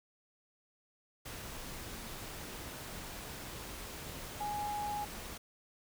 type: tone in noise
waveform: sine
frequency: 830.6 Hz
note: G#5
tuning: in tune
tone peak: -35 dBFS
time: 4.4-5.05 s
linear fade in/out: 10 ms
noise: pink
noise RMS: -45 dBFS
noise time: 1.25-5.38 s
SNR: +7 dB
effects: none